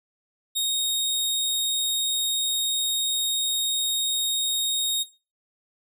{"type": "tone", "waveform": "sawtooth", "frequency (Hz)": 3729, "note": "A#7", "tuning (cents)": 0, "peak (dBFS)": -19, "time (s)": [0.55, 5.04], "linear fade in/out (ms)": 20, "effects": ["noise-tail reverb RT60 0.3 s tail -17 dB re dry"]}